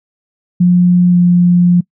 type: tone with pitch glide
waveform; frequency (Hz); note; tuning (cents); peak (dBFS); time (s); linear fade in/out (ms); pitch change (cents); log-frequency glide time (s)
sine; 177.9 to 176.26; F3 to F3; +32 to +16; -5; 0.6-1.81; 10; -16; 1.11-1.16
effects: noise-tail reverb RT60 0.1 s tail -24 dB re dry